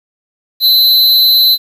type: tone with amplitude modulation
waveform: square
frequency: 4042 Hz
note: B7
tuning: 39 cents sharp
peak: -3 dBFS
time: 0.6-1.58 s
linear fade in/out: 50 ms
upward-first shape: sine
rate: 229 Hz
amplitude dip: 70%
effects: 7-bit